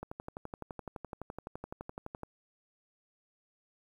click train, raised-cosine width 1 ms, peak -26 dBFS, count 27, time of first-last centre 0.03-2.233 s, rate 11.8 Hz, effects 10-bit

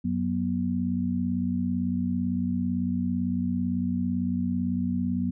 sine tone cluster, 92.2 / 184.8 / 242.7 Hz, F#2 / F#3 / B3, -6 / -2 / -30 cents, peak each -33 / -28 / -27 dBFS, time 0.04-5.31 s, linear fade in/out 10 ms, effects none

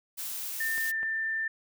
blue noise, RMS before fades -36 dBFS, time 0.17-0.92 s, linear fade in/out 20 ms
sine tone with pitch glide, 1800 to 1785.5 Hz, A6 to A6, +39 to +25 cents, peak -28 dBFS, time 0.6-1.48 s, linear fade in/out 5 ms, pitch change -14 cents, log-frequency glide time 0.86-0.97 s
clicks, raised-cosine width 0.5 ms, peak -29 dBFS, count 2, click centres 0.78 / 1.031 s
effects none

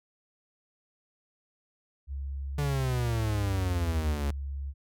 sine tone with pitch glide, 68.8 to 69.24 Hz, C#2 to C#2, -12 to -1 cents, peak -32 dBFS, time 2.07-4.74 s, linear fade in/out 50 ms, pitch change +11 cents, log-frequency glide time 2.83-3.02 s
45% pulse exponential sweep, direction down, 146.6 to 69.3 Hz, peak -27 dBFS, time 2.58-4.31 s, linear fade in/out 5 ms
effects none

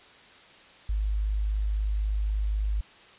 sine tone, 51.91 Hz, G#1, in tune, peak -24 dBFS, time 0.89-2.81 s, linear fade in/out 5 ms, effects white hiss -52 dBFS RMS until 3.18 s + resampled to 8000 Hz

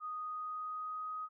sine tone with pitch glide, 1242 to 1255 Hz, D#6 to D#6, -3 to +15 cents, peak -38 dBFS, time 0-1.29 s, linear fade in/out 50 ms, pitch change +18 cents, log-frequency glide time 0.2-1.15 s, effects none

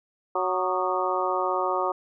harmonic tone with a mistuned harmonic, 185 Hz, F#3, in tune, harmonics 2 / 3 / 4 / 5 / 6 / 7, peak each -30 / -30 / -30 / -30 / -30 / -30 dBFS, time 0.35-1.92 s, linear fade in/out 5 ms, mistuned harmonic 7, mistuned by -92 cents, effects none

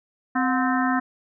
harmonic tone with a mistuned harmonic, 258.9 Hz, C4, 18 cents flat, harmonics 1 / 3 / 4 / 5 / 6 / 7, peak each -22 / -27 / -28 / -29 / -30 / -30 dBFS, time 0.35-1 s, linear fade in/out 10 ms, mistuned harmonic 3, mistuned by -110 cents, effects none

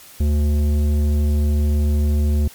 sine tone with tanh clipping, 73.9 Hz, D2, 11 cents sharp, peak -16 dBFS, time 0.2-2.48 s, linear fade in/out 5 ms, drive 12 dB, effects white hiss -43 dBFS RMS until 2.54 s + MP3 96 kbps

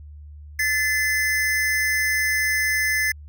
square tone pair together, 1741.8 / 2047 Hz, A6 / C7, -18 / -38 cents, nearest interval minor third, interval 280 cents, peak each -23 dBFS, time 0.59-3.12 s, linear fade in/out 5 ms, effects added 74 Hz sine -38 dBFS peak until 3.28 s

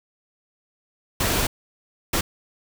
pink noise bursts at uneven times, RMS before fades -22 dBFS, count 2, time 1.2-1.47 / 2.13-2.21 s, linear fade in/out 5 ms, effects none

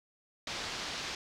white low-pass noise, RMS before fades -39 dBFS, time 0.47-1.15 s, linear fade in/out 2 ms, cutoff 5400 Hz, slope 24 dB/octave, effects none

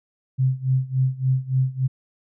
sine tone with tremolo, 130.81 Hz, C3, in tune, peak -15 dBFS, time 0.38-1.88 s, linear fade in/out 20 ms, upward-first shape sine, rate 3.5 Hz, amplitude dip 90%, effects none

